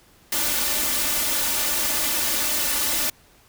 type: noise with comb filter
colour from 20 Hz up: white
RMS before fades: -23 dBFS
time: 0.32-3.1 s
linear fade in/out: 5 ms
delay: 3.4 ms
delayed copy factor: +0.75
effects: pink hiss -55 dBFS RMS until 3.48 s